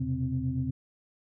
sine tone cluster, 81.9 / 125.1 / 133.5 / 259.7 Hz, E2 / B2 / C3 / C4, -11 / +23 / +35 / -13 cents, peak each -37 / -32 / -31 / -32 dBFS, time 0-0.71 s, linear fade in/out 10 ms, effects tanh soft clip ceiling -17 dBFS

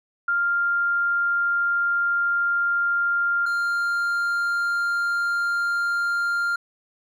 sine / triangle tone pair in turn, 1396.9 / 1396.9 Hz, F6 / F6, 0 / 0 cents, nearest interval unison, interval 0 cents, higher neither, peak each -19 dBFS, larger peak neither, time 0.28-3.46 / 3.46-6.56 s, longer first, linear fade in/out 5 ms, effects none

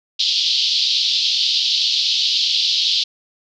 white band-pass noise, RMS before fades -18 dBFS, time 0.19-3.04 s, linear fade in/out 10 ms, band 3100 to 4800 Hz, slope 48 dB/octave, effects none

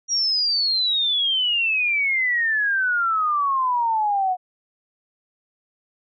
sine exponential sweep, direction down, 5750 to 723 Hz, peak -18 dBFS, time 0.08-4.37 s, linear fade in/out 50 ms, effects none

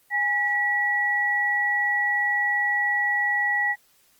sine tone pair together, 822 / 1937.1 Hz, G#5 / B6, -18 / -34 cents, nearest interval octave + minor third, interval 1484 cents, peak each -28 / -21 dBFS, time 0.1-3.76 s, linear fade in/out 50 ms, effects white hiss -61 dBFS RMS until 4.19 s + Opus 24 kbps

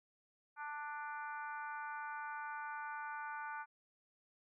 harmonic tone, 295.1 Hz, D4, 8 cents sharp, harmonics 3 / 4 / 5 / 6 / 7 / 8, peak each -45 / -49 / -46 / -59 / -60 / -59 dBFS, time 0.56-3.66 s, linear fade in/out 50 ms, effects none

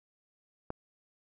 click, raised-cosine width 1 ms, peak -22 dBFS, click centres 0.704 s, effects none

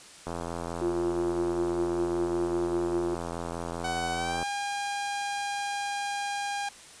click train, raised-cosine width 1 ms, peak -20 dBFS, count 354, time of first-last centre 0.27-4.428 s, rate 84.9 Hz
sine tone with tremolo, 349.2 Hz, F4, in tune, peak -25 dBFS, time 0.81-3.15 s, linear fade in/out 10 ms, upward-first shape sine, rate 5.2 Hz, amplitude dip 30%
sawtooth tone with pitch glide, 750 to 808.5 Hz, F#5 to G#5, +23 to -47 cents, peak -26 dBFS, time 3.84-6.69 s, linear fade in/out 5 ms, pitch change +130 cents, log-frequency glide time 4.13-4.46 s
effects white hiss -49 dBFS RMS until 7 s + resampled to 22050 Hz

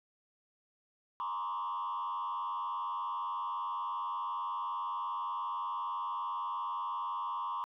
sine tone with frequency modulation, 1043 Hz, C6, 6 cents flat, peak -32 dBFS, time 1.2-7.64 s, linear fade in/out 0 ms, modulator 91.3 Hz, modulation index 1.3, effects tanh soft clip ceiling -32 dBFS

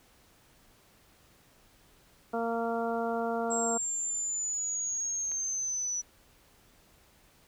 harmonic tone, 230.7 Hz, A#3, 18 cents flat, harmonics 1 / 2 / 3 / 4 / 5 / 6, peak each -35 / -33 / -33 / -40 / -43 / -40 dBFS, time 2.33-3.78 s, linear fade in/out 10 ms
sine linear sweep, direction down, 7630 to 5890 Hz, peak -30 dBFS, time 3.5-6.02 s, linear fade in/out 20 ms
click, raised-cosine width 0.3 ms, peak -32 dBFS, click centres 5.317 s
effects pink hiss -62 dBFS RMS until 7.47 s

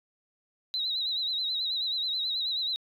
triangle tone with vibrato, 3918 Hz, B7, 15 cents flat, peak -24 dBFS, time 0.74-2.76 s, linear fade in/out 0 ms, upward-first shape sine, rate 9.3 Hz, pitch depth 77 cents each way, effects tanh soft clip ceiling -26 dBFS

